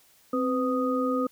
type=tone cluster; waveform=sine; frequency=261.5 / 502 / 1243 Hz; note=C4 / B4 / D#6; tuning=-1 / +28 / -2 cents; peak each=-26 / -28 / -30 dBFS; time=0.33-1.27 s; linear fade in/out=5 ms; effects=white hiss -60 dBFS RMS until 1.31 s